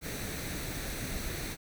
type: noise with comb filter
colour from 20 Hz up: pink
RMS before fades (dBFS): -37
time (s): 0.01-1.57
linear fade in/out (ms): 50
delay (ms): 0.49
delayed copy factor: +0.5
effects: none